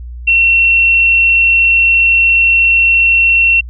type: tone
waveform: sine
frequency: 2717 Hz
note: F7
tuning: 48 cents flat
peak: -6 dBFS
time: 0.27-3.61 s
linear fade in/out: 10 ms
effects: added 60 Hz sine -24 dBFS peak until 3.69 s